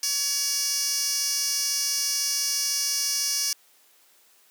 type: tone with high-pass filter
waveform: 15% pulse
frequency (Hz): 566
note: C#5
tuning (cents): +36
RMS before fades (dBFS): -26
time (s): 0.03-3.53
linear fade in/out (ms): 2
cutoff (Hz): 5100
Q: 2.2
effects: white hiss -59 dBFS RMS until 4.5 s + high-pass 300 Hz 12 dB/octave